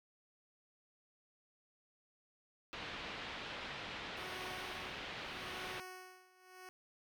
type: low-pass noise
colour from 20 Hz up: white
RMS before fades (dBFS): -46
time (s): 2.73-5.8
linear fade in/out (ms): 0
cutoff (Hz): 3500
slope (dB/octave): 24
type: tone with tremolo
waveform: 10% pulse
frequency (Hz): 369.4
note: F#4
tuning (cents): -3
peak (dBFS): -38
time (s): 4.17-6.69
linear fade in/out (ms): 0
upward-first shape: sine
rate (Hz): 0.81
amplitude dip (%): 90
effects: none